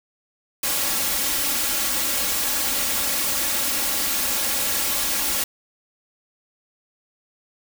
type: noise with comb filter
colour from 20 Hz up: white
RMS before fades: -23 dBFS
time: 0.63-5.44 s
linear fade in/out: 5 ms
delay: 3.6 ms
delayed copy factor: +0.75
effects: none